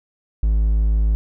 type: tone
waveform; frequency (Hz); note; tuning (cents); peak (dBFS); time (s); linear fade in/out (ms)
triangle; 53.3; G#1; +46; -12; 0.43-1.15; 0
effects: none